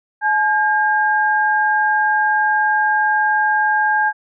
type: tone pair together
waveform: sine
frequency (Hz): 853 / 1611.6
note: G#5 / G6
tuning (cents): +46 / +48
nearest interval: major seventh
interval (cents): 1102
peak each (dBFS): -16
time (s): 0.21-4.13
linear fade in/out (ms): 50
effects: none